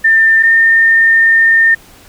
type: tone pair in turn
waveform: sine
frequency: 1795 / 1815.9 Hz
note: A6 / A#6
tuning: +34 / -46 cents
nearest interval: unison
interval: 20 cents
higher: second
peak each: -5 dBFS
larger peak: neither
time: 0.04-0.43 / 0.43-1.75 s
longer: second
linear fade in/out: 10 ms
effects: pink hiss -41 dBFS RMS until 2.08 s